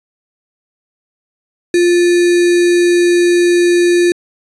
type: tone with sample-and-hold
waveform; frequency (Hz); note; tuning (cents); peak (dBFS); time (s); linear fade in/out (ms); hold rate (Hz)
sine; 349.2; F4; 0; -7; 1.74-4.12; 2; 2100
effects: resampled to 24000 Hz